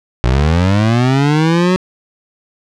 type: linear sweep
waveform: 25% pulse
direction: up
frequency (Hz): 58.27 to 186.8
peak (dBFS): -6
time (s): 0.24-1.76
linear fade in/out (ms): 0
effects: low-pass 5000 Hz 12 dB/octave